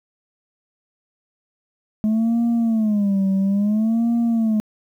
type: tone with vibrato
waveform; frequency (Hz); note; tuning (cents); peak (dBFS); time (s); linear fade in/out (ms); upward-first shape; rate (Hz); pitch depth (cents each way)
sine; 212.6; G#3; +41; -13; 2.04-4.6; 0; sine; 0.59; 170
effects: tanh soft clip ceiling -15 dBFS + 9-bit